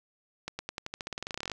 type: accelerating click train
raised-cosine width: 0.2 ms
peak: -18 dBFS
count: 21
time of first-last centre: 0.48-1.517 s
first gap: 110 ms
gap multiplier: 0.91
effects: none